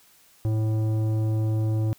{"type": "tone with tanh clipping", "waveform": "sine", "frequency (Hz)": 109.3, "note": "A2", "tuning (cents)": -11, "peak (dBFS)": -23, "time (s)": [0.45, 1.93], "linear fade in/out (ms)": 0, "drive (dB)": 12, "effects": ["white hiss -57 dBFS RMS until 1.98 s"]}